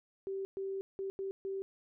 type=tone bursts at uneven times; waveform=sine; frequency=387.9 Hz; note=G4; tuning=18 cents flat; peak=-35 dBFS; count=5; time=0.27-0.45 / 0.57-0.81 / 0.99-1.1 / 1.19-1.31 / 1.45-1.62 s; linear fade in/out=0 ms; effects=none